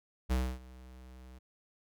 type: tone with ADSR envelope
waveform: square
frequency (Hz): 63.5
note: B1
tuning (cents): +49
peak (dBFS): -27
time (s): 0.29-1.39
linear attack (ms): 26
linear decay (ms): 270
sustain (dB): -23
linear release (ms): 13
effects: none